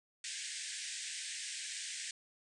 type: band-pass noise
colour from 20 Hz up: white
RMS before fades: -43 dBFS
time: 0.24-2.11 s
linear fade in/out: 2 ms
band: 1600 to 9100 Hz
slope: 96 dB/octave
effects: none